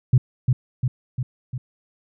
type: tone with echo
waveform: sine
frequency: 125.5 Hz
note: B2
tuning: 28 cents sharp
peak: -9 dBFS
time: 0.13-0.18 s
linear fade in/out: 5 ms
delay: 350 ms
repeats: 4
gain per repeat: -4 dB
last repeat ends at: 1.58 s
effects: tanh soft clip ceiling -5 dBFS